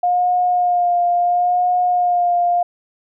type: tone with vibrato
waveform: sine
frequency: 711 Hz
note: F5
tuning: 31 cents sharp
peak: -13 dBFS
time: 0.03-2.63 s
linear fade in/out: 5 ms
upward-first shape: sine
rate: 0.73 Hz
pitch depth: 23 cents each way
effects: none